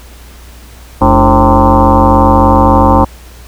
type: tone with frequency modulation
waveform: sine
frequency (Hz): 410.4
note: G#4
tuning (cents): -21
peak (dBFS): -3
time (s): 1.01-3.05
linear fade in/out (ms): 10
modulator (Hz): 124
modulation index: 5.3
effects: added 60 Hz sine -32 dBFS peak until 3.47 s + pink hiss -38 dBFS RMS until 3.47 s